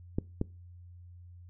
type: clicks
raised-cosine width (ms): 3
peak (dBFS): -16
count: 2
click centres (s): 0.185 / 0.414
effects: noise-tail reverb RT60 0.3 s tail -23 dB re dry + added 88 Hz sine -48 dBFS peak until 1.49 s